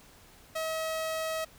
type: tone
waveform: sawtooth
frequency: 640 Hz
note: D#5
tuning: 49 cents sharp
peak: -27 dBFS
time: 0.55-1.45 s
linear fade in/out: 10 ms
effects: pink hiss -56 dBFS RMS until 1.58 s